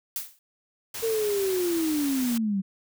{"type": "noise with exponential decay", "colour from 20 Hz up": "blue", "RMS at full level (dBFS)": -27, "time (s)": [0.16, 0.39], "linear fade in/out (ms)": 1, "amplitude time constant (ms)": 50}
{"type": "noise", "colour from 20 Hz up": "white", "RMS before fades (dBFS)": -35, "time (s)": [0.94, 2.38], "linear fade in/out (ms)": 5}
{"type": "linear sweep", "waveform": "sine", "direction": "down", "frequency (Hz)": [460, 187.5], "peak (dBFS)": -23, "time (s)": [1.02, 2.62], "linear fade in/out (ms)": 20}
{"effects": []}